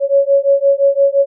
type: beating tone pair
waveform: sine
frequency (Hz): 553 / 558.8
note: C#5 / C#5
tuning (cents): -4 / +14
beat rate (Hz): 5.8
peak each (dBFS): -12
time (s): 0-1.26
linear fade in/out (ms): 50
effects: none